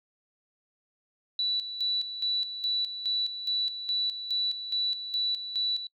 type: tone with tremolo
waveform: sine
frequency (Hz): 3951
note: B7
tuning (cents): 0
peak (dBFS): -25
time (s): 1.39-5.87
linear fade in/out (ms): 2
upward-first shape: square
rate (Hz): 2.4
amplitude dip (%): 65
effects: noise-tail reverb RT60 0.1 s tail -24 dB re dry